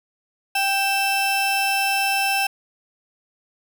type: tone pair together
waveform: 35% pulse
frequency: 784 / 2651 Hz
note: G5 / E7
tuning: 0 / +9 cents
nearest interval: octave + major sixth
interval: 2109 cents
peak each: -20 / -20 dBFS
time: 0.55-2.47 s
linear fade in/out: 5 ms
effects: none